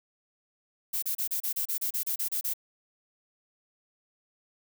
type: noise bursts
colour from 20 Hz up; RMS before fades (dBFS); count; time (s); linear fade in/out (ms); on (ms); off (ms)
violet; -30; 13; 0.93-2.537; 10; 95; 31
effects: none